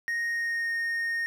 triangle tone with pitch glide, 1864.7 to 1848.6 Hz, A#6 to A#6, 0 to -15 cents, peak -25 dBFS, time 0.08-1.26 s, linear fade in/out 0 ms, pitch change -15 cents, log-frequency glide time 0.28-0.74 s, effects none

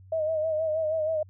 sine tone with vibrato, 630 Hz, D#5, 21 cents sharp, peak -24 dBFS, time 0.12-1.23 s, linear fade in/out 5 ms, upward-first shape sine, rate 6.3 Hz, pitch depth 52 cents each way, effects added 94 Hz sine -48 dBFS peak until 1.29 s

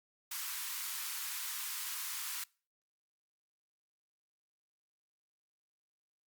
white high-pass noise, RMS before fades -40 dBFS, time 0.31-2.44 s, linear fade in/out 5 ms, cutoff 940 Hz, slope 48 dB/octave, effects noise-tail reverb RT60 0.4 s tail -25 dB re dry + Opus 48 kbps

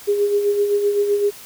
sine tone with tremolo, 408.6 Hz, G#4, 28 cents flat, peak -13 dBFS, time 0.07-1.31 s, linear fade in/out 20 ms, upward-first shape sine, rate 7.8 Hz, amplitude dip 50%, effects white hiss -40 dBFS RMS until 1.45 s

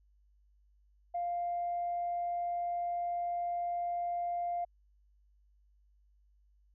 sine tone, 698.5 Hz, F5, in tune, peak -31 dBFS, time 1.14-4.65 s, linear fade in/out 10 ms, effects tanh soft clip ceiling -27 dBFS + added 50 Hz sine -64 dBFS peak until 6.74 s

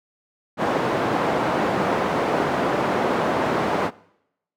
white band-pass noise, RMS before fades -22 dBFS, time 0.57-3.91 s, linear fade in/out 50 ms, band 170 to 840 Hz, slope 12 dB/octave, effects noise-tail reverb RT60 0.8 s tail -22 dB re dry

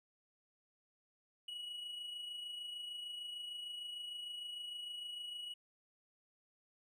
triangle tone with amplitude modulation, 2925 Hz, F#7, 21 cents flat, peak -40 dBFS, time 1.48-5.54 s, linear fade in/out 5 ms, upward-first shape sine, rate 26.6 Hz, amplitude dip 40%, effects none

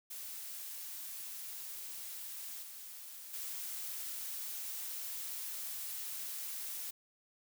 blue noise with level steps, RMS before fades -45 / -49 / -42 dBFS, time 0.1-6.91 s, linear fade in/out 10 ms, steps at 2.62 / 3.33 s, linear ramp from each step 10 ms, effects none

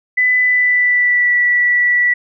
sine tone with pitch glide, 2000 to 1954.3 Hz, B6 to B6, +21 to -19 cents, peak -10 dBFS, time 0.17-2.14 s, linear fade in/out 10 ms, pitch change -40 cents, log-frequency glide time 0.39-1.35 s, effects none

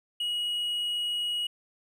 triangle tone, 2903 Hz, F#7, 34 cents flat, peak -26 dBFS, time 0.2-1.47 s, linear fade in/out 5 ms, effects none

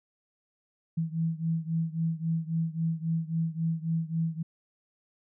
sine beating tone pair, 162.2 / 165.9 Hz, E3 / E3, -28 / +11 cents, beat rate 3.7 Hz, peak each -29 / -31 dBFS, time 0.97-4.43 s, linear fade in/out 10 ms, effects none

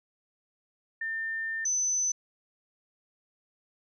sine tone pair in turn, 1800 / 6054 Hz, A6 / F#8, +39 / +39 cents, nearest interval octave + major sixth, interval 2100 cents, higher second, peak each -30 / -25 dBFS, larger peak second, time 1.01-1.65 / 1.65-2.12 s, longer first, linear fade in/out 5 ms, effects none

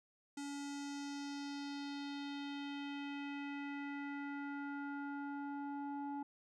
square tone with low-pass filter sweep, 283.6 Hz, C#4, 40 cents sharp, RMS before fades -44 dBFS, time 0.37-6.23 s, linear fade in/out 5 ms, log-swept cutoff 7800 to 880 Hz, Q 2.5, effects none

